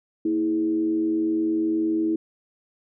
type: tone with frequency modulation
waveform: sine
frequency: 323.6 Hz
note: E4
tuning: 32 cents flat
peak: -20 dBFS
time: 0.25-2.16 s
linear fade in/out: 5 ms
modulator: 91.6 Hz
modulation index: 0.47
effects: none